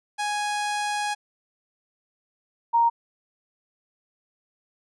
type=tone pair in turn; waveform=sawtooth / sine; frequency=830.6 / 932.3 Hz; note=G#5 / A#5; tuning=0 / 0 cents; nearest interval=major second; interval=200 cents; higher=second; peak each=-21 / -16 dBFS; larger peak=second; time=0.18-1.15 / 2.73-2.9 s; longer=first; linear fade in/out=20 ms; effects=resampled to 24000 Hz